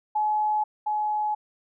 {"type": "tone pair in turn", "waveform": "sine", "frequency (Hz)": [850, 846.9], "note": ["G#5", "G#5"], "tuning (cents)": [40, 34], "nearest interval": "unison", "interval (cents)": 6, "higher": "first", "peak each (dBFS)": [-21, -23], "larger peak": "first", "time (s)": [[0.15, 0.64], [0.86, 1.35]], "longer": "neither", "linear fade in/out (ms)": 10, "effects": []}